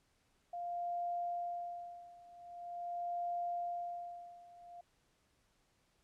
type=tone with tremolo; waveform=sine; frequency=698.5 Hz; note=F5; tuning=in tune; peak=-35 dBFS; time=0.53-4.81 s; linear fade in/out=5 ms; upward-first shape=sine; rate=0.44 Hz; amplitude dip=90%; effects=pink hiss -75 dBFS RMS until 6.03 s + low-pass 10000 Hz 12 dB/octave